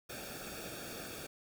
pink noise with comb filter, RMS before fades -45 dBFS, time 0.09-1.27 s, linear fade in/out 10 ms, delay 0.99 ms, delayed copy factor -0.8, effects none

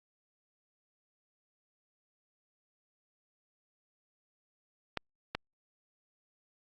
clicks, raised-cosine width 0.3 ms, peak -16 dBFS, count 2, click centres 4.973 / 5.35 s, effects Opus 48 kbps

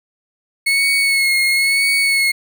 35% pulse tone with vibrato, 2190 Hz, C#7, 22 cents flat, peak -11 dBFS, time 0.66-2.32 s, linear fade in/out 10 ms, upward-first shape sine, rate 0.99 Hz, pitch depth 33 cents each way, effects none

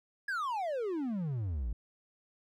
triangle exponential sweep, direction down, 1700 to 50.6 Hz, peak -30 dBFS, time 0.28-1.73 s, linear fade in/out 5 ms, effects none

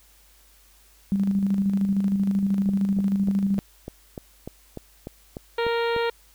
sine tone with tremolo, 196.9 Hz, G3, 8 cents sharp, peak -18 dBFS, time 1.12-3.59 s, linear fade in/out 0 ms, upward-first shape square, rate 13 Hz, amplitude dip 40%
click train, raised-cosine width 2 ms, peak -20 dBFS, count 12, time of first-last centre 2.69-5.964 s, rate 3.36 Hz
harmonic tone, 466.2 Hz, A#4, in tune, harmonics 1 / 2 / 3 / 4 / 5 / 6 / 7 / 8 / 9, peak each -23 / -29 / -33 / -35 / -37 / -39 / -40 / -41 / -42 dBFS, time 5.58-6.1 s, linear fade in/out 5 ms
effects added 50 Hz sine -57 dBFS peak until 6.34 s + white hiss -57 dBFS RMS until 6.34 s

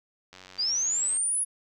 click train, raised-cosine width 0.2 ms, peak -29 dBFS, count 79, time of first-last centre 0.33-1.17 s, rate 92.9 Hz
sine linear sweep, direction up, 4643 to 10548 Hz, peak -24 dBFS, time 0.58-1.45 s, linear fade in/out 20 ms
effects none

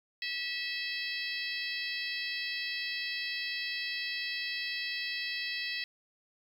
harmonic tone with a mistuned harmonic, 650 Hz, E5, 24 cents flat, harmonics 3 / 4 / 5 / 6 / 7 / 8, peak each -38 / -39 / -43 / -41 / -42 / -44 dBFS, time 0.22-5.84 s, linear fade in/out 2 ms, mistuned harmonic 6, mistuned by +42 cents, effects 10-bit

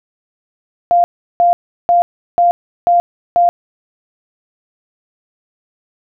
sine tone bursts, 697 Hz, F5, 4 cents flat, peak -7 dBFS, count 6, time 0.91-3.49 s, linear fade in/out 0 ms, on 130 ms, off 360 ms, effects none

